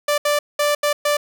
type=tone bursts at uneven times; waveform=sawtooth; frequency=587.3 Hz; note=D5; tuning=in tune; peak=-12 dBFS; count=5; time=0.08-0.18 / 0.25-0.39 / 0.59-0.75 / 0.83-0.93 / 1.05-1.17 s; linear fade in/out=5 ms; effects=none